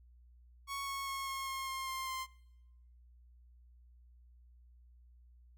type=tone with pitch steps; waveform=sawtooth; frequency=1108.7 / 1099.8 / 1090.9 / 1082.1 / 1073.4 / 1064.8 / 1056.2 / 1047.7 Hz; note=C#6 / C#6 / C#6 / C#6 / C6 / C6 / C6 / C6; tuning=0 / -14 / -28 / -42 / +44 / +30 / +16 / +2 cents; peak=-34 dBFS; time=0.67-2.27 s; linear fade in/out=50 ms; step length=200 ms; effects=noise-tail reverb RT60 1.0 s tail -25 dB re dry + added 60 Hz sine -58 dBFS peak until 5.57 s